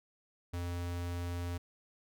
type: tone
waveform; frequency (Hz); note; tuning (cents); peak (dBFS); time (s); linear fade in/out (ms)
square; 87.31; F2; 0; -36; 0.53-1.58; 10
effects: none